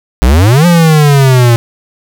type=exponential two-way sweep; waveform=square; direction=up then down; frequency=55.3 to 177.1 to 115.6 Hz; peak=-4 dBFS; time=0.22-1.56 s; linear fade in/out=0 ms; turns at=0.66 s; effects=none